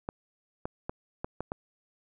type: clicks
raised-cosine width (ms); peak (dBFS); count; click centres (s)
1; -19; 6; 0.089 / 0.655 / 0.895 / 1.245 / 1.406 / 1.519
effects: none